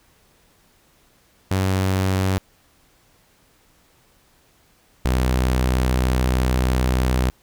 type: tone pair in turn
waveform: sawtooth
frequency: 94.8 / 63.27 Hz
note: F#2 / B1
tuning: +43 / +43 cents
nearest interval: perfect fifth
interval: 700 cents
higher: first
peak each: -14 / -13 dBFS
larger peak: second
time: 1.51-2.38 / 5.05-7.3 s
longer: second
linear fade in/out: 0 ms
effects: pink hiss -58 dBFS RMS until 7.42 s